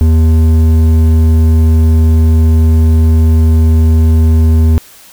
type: tone with hard clipping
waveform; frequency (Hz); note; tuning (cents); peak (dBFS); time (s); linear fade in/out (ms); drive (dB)
triangle; 80.1; E2; -49; -6; 0.01-4.78; 0; 12
effects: white hiss -38 dBFS RMS until 5.12 s